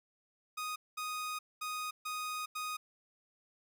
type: tone bursts at uneven times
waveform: sawtooth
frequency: 1244.5 Hz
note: D#6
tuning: in tune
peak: -33 dBFS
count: 5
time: 0.57-0.76 / 0.97-1.39 / 1.61-1.91 / 2.05-2.46 / 2.55-2.77 s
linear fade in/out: 10 ms
effects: none